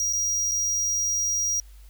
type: tone with dropouts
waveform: square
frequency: 5730 Hz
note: F8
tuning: 44 cents sharp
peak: -23 dBFS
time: 0-1.6 s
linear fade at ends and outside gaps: 1 ms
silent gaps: 0.127-0.133 / 0.513-0.517 s
effects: added 50 Hz sine -44 dBFS peak until 1.89 s + white hiss -59 dBFS RMS until 1.89 s